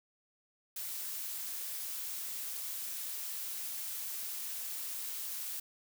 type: noise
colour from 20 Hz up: blue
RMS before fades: -40 dBFS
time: 0.76-5.6 s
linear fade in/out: 5 ms
effects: none